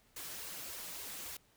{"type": "noise with flanger", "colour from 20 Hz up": "white", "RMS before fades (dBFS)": -45, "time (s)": [0.16, 1.37], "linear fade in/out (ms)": 5, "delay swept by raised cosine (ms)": [1.8, 6.7], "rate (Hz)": 3.5, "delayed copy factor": 1, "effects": ["pink hiss -69 dBFS RMS until 1.56 s"]}